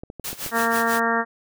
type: clicks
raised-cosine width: 2 ms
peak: -22 dBFS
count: 5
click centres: 0.035 / 0.101 / 0.197 / 0.33 / 0.463 s
type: noise with tremolo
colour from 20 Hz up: white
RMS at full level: -29 dBFS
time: 0.24-1 s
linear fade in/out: 5 ms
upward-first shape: sine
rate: 6.1 Hz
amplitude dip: 85%
type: harmonic tone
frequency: 230.1 Hz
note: A#3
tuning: 22 cents flat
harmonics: 1 / 2 / 3 / 4 / 5 / 6 / 7 / 8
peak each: -27 / -27 / -27 / -27 / -27 / -27 / -27 / -27 dBFS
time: 0.51-1.25 s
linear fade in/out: 50 ms
effects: none